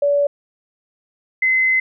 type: tone pair in turn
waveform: sine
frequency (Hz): 573 / 2050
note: D5 / C7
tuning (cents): -43 / -36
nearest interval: octave + minor seventh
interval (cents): 2207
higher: second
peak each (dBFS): -13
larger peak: neither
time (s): 0.02-0.27 / 1.42-1.8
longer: second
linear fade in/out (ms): 5
effects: none